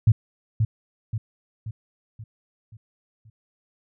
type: tone with echo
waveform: sine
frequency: 109.8 Hz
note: A2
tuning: 3 cents flat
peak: -11 dBFS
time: 0.07-0.12 s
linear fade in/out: 5 ms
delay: 530 ms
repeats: 6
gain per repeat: -6 dB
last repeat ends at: 3.3 s
effects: none